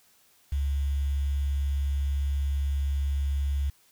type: tone with quantisation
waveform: sine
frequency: 69.8 Hz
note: C#2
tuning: 13 cents sharp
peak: -24 dBFS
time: 0.52-3.7 s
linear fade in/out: 5 ms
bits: 8
effects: white hiss -62 dBFS RMS until 3.91 s